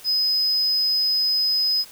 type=tone; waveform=triangle; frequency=5040 Hz; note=D#8; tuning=21 cents sharp; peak=-16 dBFS; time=0.04-1.85 s; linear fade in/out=50 ms; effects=tanh soft clip ceiling -13 dBFS + white hiss -45 dBFS RMS until 1.91 s